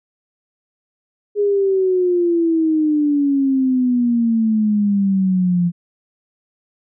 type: exponential sweep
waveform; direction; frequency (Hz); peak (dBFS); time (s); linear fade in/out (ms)
sine; down; 415.3 to 171.8; -13; 1.35-5.72; 50
effects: none